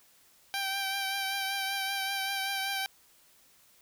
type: tone with vibrato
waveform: 10% pulse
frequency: 782 Hz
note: G5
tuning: 4 cents flat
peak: -22 dBFS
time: 0.54-2.86 s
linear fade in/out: 0 ms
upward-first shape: triangle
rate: 5.2 Hz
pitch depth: 30 cents each way
effects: white hiss -62 dBFS RMS until 3.81 s